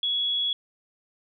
sine tone, 3361 Hz, G#7, 20 cents sharp, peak -23 dBFS, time 0.03-0.53 s, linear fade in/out 2 ms, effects none

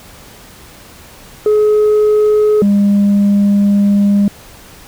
sine tone pair in turn, 423.9 / 202.1 Hz, G#4 / G#3, +35 / -47 cents, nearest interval octave + minor second, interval 1282 cents, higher first, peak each -5 dBFS, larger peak neither, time 1.46-2.62 / 2.62-4.28 s, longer second, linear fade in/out 2 ms, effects tanh soft clip ceiling -6 dBFS + pink hiss -38 dBFS RMS until 4.87 s

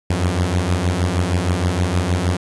sawtooth beating tone pair, 85.6 / 92 Hz, F2 / F#2, -34 / -9 cents, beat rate 6.4 Hz, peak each -16 / -15 dBFS, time 0.1-2.37 s, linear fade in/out 5 ms, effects resampled to 24000 Hz + 7-bit

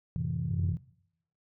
sine chord, F major seventh, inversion none, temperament equal, 87.31 / 110 / 130.81 / 164.81 Hz, F2 / A2 / C3 / E3, 0 / 0 / 0 / 0 cents, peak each -37 / -37 / -33 / -33 dBFS, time 0.16-0.77 s, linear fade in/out 0 ms
sine tone, 91.9 Hz, F#2, 11 cents flat, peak -28 dBFS, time 0.5-0.74 s, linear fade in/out 10 ms
effects noise-tail reverb RT60 0.7 s tail -19 dB re dry + tanh soft clip ceiling -20 dBFS

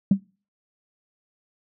sine tone with exponential decay, 196 Hz, G3, in tune, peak -9 dBFS, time 0.11-0.2 s, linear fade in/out 5 ms, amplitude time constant 19 ms, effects noise-tail reverb RT60 0.4 s tail -26 dB re dry + tanh soft clip ceiling -8 dBFS

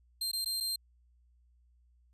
sawtooth tone with dropouts, 4170 Hz, C8, 7 cents flat, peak -29 dBFS, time 0.21-0.76 s, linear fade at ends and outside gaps 5 ms, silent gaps 0.316-0.331 / 0.447-0.458 / 0.603-0.606 s, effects added 60 Hz sine -63 dBFS peak until 2.13 s + resampled to 32000 Hz

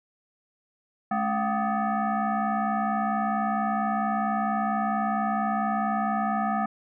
sine tone with frequency modulation, 277.2 Hz, C#4, in tune, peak -23 dBFS, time 1.11-6.66 s, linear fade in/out 5 ms, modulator 490 Hz, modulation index 2.2, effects none

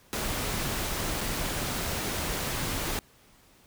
pink noise with dropouts, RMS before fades -31 dBFS, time 0.13-2.99 s, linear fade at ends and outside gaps 0 ms, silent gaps 1.208-1.212 s, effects pink hiss -59 dBFS RMS until 3.66 s

